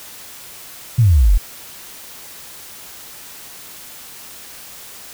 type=exponential sweep; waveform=sine; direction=down; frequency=128.9 to 38.89 Hz; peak=-8 dBFS; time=0.98-1.38 s; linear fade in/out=10 ms; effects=white hiss -37 dBFS RMS until 5.13 s